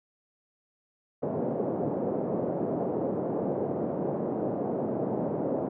white band-pass noise, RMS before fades -30 dBFS, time 1.22-5.69 s, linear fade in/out 10 ms, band 140 to 600 Hz, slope 24 dB/octave, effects none

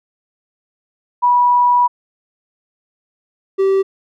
sine / triangle tone pair in turn, 976 / 387.3 Hz, B5 / G4, -21 / -21 cents, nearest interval octave + major third, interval 1600 cents, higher first, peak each -9 dBFS, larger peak neither, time 1.22-1.88 / 3.58-3.83 s, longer first, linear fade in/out 20 ms, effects none

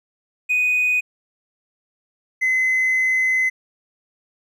triangle tone pair in turn, 2489 / 2041 Hz, D#7 / C7, 0 / -44 cents, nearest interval minor third, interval 344 cents, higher first, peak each -13 dBFS, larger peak neither, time 0.49-1.01 / 2.41-3.5 s, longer second, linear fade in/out 20 ms, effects tanh soft clip ceiling -12 dBFS

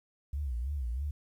sine tone with vibrato, 65.41 Hz, C2, in tune, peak -31 dBFS, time 0.33-1.11 s, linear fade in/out 5 ms, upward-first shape sine, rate 3.1 Hz, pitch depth 210 cents each way, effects 11-bit

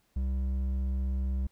sine tone with hard clipping, 65.4 Hz, C2, in tune, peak -29 dBFS, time 0.16-1.47 s, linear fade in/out 5 ms, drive 6 dB, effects pink hiss -71 dBFS RMS until 1.51 s

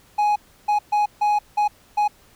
triangle tone bursts at uneven times, 834 Hz, G#5, 7 cents sharp, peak -14 dBFS, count 6, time 0.18-0.36 / 0.68-0.79 / 0.92-1.06 / 1.21-1.39 / 1.57-1.68 / 1.97-2.08 s, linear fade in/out 10 ms, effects pink hiss -54 dBFS RMS until 2.35 s

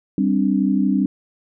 sine chord, G suspended fourth, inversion none, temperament equal, 196 / 261.6 / 293.7 Hz, G3 / C4 / D4, 0 / 0 / 0 cents, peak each -18 / -20 / -21 dBFS, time 0.18-1.06 s, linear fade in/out 2 ms, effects none

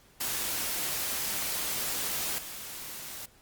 white noise with level steps, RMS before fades -32 / -41 dBFS, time 0.2-3.26 s, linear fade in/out 10 ms, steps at 2.38 s, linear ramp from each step 5 ms, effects pink hiss -60 dBFS RMS until 3.41 s + Opus 48 kbps

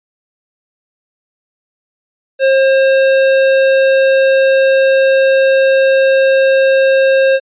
sine tone with hard clipping, 535 Hz, C5, 38 cents sharp, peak -9 dBFS, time 2.39-7.4 s, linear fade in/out 50 ms, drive 15 dB, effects resampled to 8000 Hz

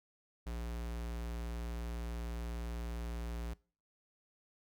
square tone, 58.27 Hz, A#1, in tune, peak -39 dBFS, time 0.46-3.54 s, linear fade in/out 10 ms, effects noise-tail reverb RT60 0.4 s tail -23 dB re dry

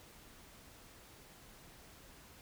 silence, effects pink hiss -58 dBFS RMS until 2.41 s

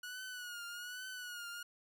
sawtooth tone with vibrato, 1459 Hz, F#6, 25 cents flat, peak -40 dBFS, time 0.03-1.63 s, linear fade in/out 5 ms, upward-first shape triangle, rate 1.2 Hz, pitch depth 77 cents each way, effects none

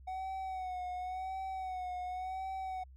triangle tone with vibrato, 745 Hz, F#5, 12 cents sharp, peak -35 dBFS, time 0.07-2.84 s, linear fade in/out 10 ms, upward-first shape sine, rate 0.92 Hz, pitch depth 47 cents each way, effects added 65 Hz sine -52 dBFS peak until 2.96 s

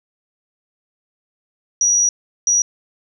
sine tone bursts at uneven times, 5800 Hz, F#8, 35 cents flat, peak -12 dBFS, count 2, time 1.81-2.09 / 2.47-2.62 s, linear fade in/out 2 ms, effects none

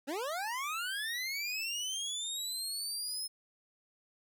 25% pulse linear sweep, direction up, 255 to 5200 Hz, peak -31 dBFS, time 0.07-3.28 s, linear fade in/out 20 ms, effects none

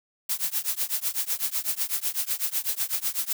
blue noise with tremolo, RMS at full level -24 dBFS, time 0.29-3.33 s, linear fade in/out 5 ms, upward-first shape triangle, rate 8 Hz, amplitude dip 100%, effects none

